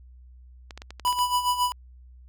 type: clicks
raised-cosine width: 0.2 ms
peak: -22 dBFS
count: 8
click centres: 0.708 / 0.776 / 0.819 / 0.906 / 0.997 / 1.075 / 1.127 / 1.189 s
type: tone with tremolo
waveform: square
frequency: 987.8 Hz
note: B5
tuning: in tune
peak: -20 dBFS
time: 1.05-1.72 s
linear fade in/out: 0 ms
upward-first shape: sine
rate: 7.3 Hz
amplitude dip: 70%
effects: added 62 Hz sine -46 dBFS peak until 2.28 s